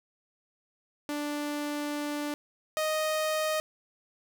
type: tone pair in turn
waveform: sawtooth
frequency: 293.7 / 622.3 Hz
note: D4 / D#5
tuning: 0 / 0 cents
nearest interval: octave + minor second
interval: 1300 cents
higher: second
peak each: -27 / -23 dBFS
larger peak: second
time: 1.09-2.34 / 2.77-3.6 s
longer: first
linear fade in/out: 0 ms
effects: none